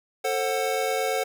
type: chord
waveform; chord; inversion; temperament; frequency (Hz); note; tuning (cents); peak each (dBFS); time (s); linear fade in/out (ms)
square; F# diminished; first; just; 444 / 532.8 / 740; A4 / C5 / F#5; +16 / +31 / 0; -29; 0.24-1.24; 10
effects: none